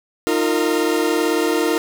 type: chord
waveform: 40% pulse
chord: Eb suspended second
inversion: none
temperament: equal with one note detuned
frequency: 311.1 / 349.2 / 458.7 Hz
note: Eb4 / F4 / Bb4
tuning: 0 / 0 / -28 cents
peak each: -20 dBFS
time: 0.27-1.78 s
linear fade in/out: 0 ms
effects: none